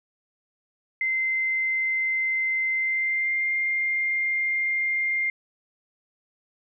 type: tone with pitch glide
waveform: sine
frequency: 2074 to 2109 Hz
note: C7 to C7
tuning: -16 to +13 cents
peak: -22 dBFS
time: 1.01-5.3 s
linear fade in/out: 2 ms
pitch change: +29 cents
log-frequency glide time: 2.73-3.52 s
effects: none